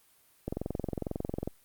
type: click train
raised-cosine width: 2 ms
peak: -19 dBFS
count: 23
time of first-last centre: 0.48-1.475 s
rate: 22.1 Hz
effects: white hiss -64 dBFS RMS until 1.64 s + Opus 32 kbps